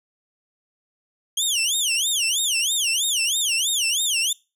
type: tone with vibrato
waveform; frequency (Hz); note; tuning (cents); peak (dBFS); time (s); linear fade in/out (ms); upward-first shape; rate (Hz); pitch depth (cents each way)
20% pulse; 3143; G7; +4; -14; 1.37-4.33; 5; sine; 3.1; 290
effects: noise-tail reverb RT60 0.3 s tail -25 dB re dry